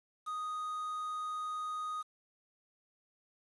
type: tone with quantisation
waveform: triangle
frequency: 1244.5 Hz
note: D#6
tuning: in tune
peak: -34 dBFS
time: 0.26-2.03 s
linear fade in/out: 20 ms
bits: 9
effects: resampled to 24000 Hz